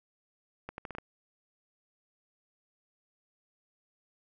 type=accelerating click train; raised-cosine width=0.5 ms; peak=-24 dBFS; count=6; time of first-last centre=0.69-0.984 s; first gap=91 ms; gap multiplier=0.78; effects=none